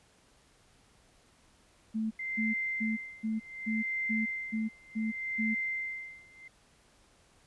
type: tone bursts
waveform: sine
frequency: 220 Hz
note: A3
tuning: in tune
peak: -29 dBFS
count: 9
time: 1.94-5.55 s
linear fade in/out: 20 ms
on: 170 ms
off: 260 ms
type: tone with tremolo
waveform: sine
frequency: 2084 Hz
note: C7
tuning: 7 cents flat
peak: -30 dBFS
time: 2.19-6.48 s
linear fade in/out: 5 ms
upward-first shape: sine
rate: 0.67 Hz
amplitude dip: 95%
effects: pink hiss -64 dBFS RMS until 7.46 s + resampled to 24000 Hz